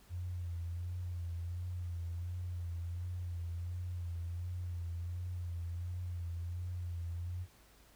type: tone with vibrato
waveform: sine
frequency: 87.31 Hz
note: F2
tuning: in tune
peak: -37 dBFS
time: 0.09-7.47 s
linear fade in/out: 50 ms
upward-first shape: sine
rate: 1.4 Hz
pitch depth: 45 cents each way
effects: added 53 Hz sine -65 dBFS peak until 7.95 s + pink hiss -64 dBFS RMS until 7.95 s